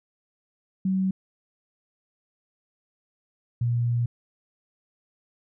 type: tone pair in turn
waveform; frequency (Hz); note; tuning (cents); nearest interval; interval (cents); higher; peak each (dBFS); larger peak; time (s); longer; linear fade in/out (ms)
sine; 189.4 / 119.31; F#3 / A#2; +41 / +41; minor sixth; 800; first; -21; neither; 0.85-1.11 / 3.61-4.06; second; 5
effects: none